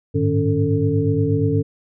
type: tone cluster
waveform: sine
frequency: 100.7 / 109.1 / 153 / 281 / 445.2 Hz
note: G2 / A2 / D#3 / C#4 / A4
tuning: +47 / -14 / -29 / +24 / +20 cents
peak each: -22 dBFS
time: 0.14-1.63 s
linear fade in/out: 20 ms
effects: none